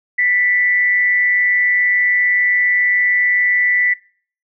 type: tone with amplitude modulation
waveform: sine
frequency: 1975.5 Hz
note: B6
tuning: in tune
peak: -10 dBFS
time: 0.18-3.94 s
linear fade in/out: 10 ms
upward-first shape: sine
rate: 193 Hz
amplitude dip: 50%
effects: noise-tail reverb RT60 0.5 s tail -23 dB re dry